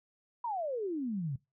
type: exponential sweep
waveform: sine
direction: down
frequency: 987.8 to 128 Hz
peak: -32 dBFS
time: 0.44-1.36 s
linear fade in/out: 5 ms
effects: noise-tail reverb RT60 0.2 s tail -20 dB re dry